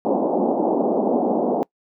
pink band-pass noise, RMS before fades -20 dBFS, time 0.05-1.63 s, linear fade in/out 0 ms, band 210 to 840 Hz, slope 48 dB/octave, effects noise-tail reverb RT60 0.1 s tail -24 dB re dry

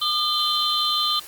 sine tone cluster, 1208 / 3110 / 3542 / 4077 Hz, D6 / G7 / A7 / C8, +48 / -14 / +11 / -46 cents, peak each -25 dBFS, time 0.01-1.2 s, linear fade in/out 10 ms, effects white hiss -41 dBFS RMS until 1.27 s + Opus 24 kbps

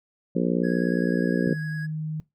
harmonic tone, 59.5 Hz, A#1, 36 cents sharp, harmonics 3 / 4 / 5 / 6 / 7 / 8 / 9, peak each -24 / -26 / -28 / -30 / -31 / -32 / -33 dBFS, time 0.35-1.54 s, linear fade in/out 10 ms
triangle tone with vibrato, 1661.2 Hz, G#6, in tune, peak -33 dBFS, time 0.63-1.87 s, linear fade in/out 20 ms, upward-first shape sine, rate 10 Hz, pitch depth 18 cents each way
sine tone, 155.56 Hz, D#3, in tune, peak -27 dBFS, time 1.47-2.2 s, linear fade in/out 0 ms
effects noise-tail reverb RT60 0.2 s tail -20 dB re dry

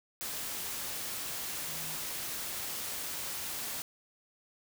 sine tone in noise, 158.1 Hz, D#3, 28 cents sharp, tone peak -49 dBFS, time 1.68-1.96 s, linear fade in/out 0 ms, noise white, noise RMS -38 dBFS, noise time 0.21-3.82 s, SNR -14 dB, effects none

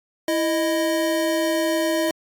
square tone pair together, 329.9 / 622.3 Hz, E4 / D#5, +1 / 0 cents, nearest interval major seventh, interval 1099 cents, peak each -23 dBFS, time 0.28-2.11 s, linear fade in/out 2 ms, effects AAC 64 kbps

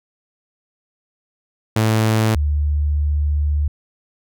sawtooth / sine tone pair in turn, 110 / 73.75 Hz, A2 / D2, 0 / +8 cents, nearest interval perfect fifth, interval 692 cents, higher first, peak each -10 / -15 dBFS, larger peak first, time 1.76-2.35 / 2.35-3.68 s, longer second, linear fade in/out 5 ms, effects none

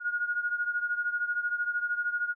sine beating tone pair, 1435 / 1448 Hz, F6 / F#6, +47 / -38 cents, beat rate 13 Hz, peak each -29 / -33 dBFS, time 0-2.35 s, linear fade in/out 50 ms, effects none

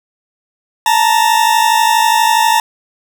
40% pulse tone pair together, 880 / 932.3 Hz, A5 / A#5, 0 / 0 cents, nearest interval minor second, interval 100 cents, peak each -11 dBFS, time 0.86-2.6 s, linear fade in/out 2 ms, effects none

